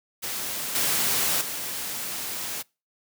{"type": "noise with level steps", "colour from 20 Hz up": "white", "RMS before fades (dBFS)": [-31, -24, -32], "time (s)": [0.22, 2.63], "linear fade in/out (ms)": 20, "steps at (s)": [0.75, 1.41], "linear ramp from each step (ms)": 2, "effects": ["noise-tail reverb RT60 0.3 s tail -26 dB re dry", "high-pass 100 Hz 12 dB/octave"]}